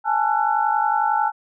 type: tone cluster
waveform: sine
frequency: 830 / 881 / 1350 / 1476 Hz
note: G#5 / A5 / E6 / F#6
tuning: -1 / +2 / +41 / -5 cents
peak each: -21 / -20 / -26 / -29 dBFS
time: 0.04-1.32 s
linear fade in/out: 50 ms
effects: none